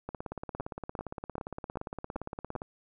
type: two click trains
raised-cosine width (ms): 1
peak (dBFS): -21 / -23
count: 6 / 45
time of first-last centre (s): 0.6-2.553 / 0.09-2.619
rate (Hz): 2.56 / 17.4
effects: none